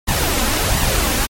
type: noise with flanger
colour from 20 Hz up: pink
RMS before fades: -17 dBFS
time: 0.07-1.27 s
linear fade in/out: 20 ms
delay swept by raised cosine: 1 to 3.9 ms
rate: 1.4 Hz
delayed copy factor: +0.5
effects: MP3 64 kbps